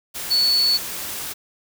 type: tone in noise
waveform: sine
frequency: 4435 Hz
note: C#8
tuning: in tune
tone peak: -15 dBFS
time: 0.3-0.78 s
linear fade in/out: 20 ms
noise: white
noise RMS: -30 dBFS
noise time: 0.14-1.34 s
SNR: +12 dB
effects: none